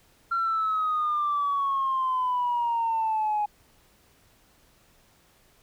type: exponential sweep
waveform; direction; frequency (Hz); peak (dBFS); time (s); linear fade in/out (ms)
sine; down; 1374 to 830.6; -22; 0.31-3.46; 10
effects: tanh soft clip ceiling -19 dBFS + pink hiss -61 dBFS RMS until 5.62 s